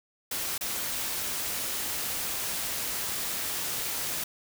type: noise with dropouts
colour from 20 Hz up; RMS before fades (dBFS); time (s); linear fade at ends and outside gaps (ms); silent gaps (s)
white; -32; 0.31-4.24; 5; 0.58-0.609
effects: none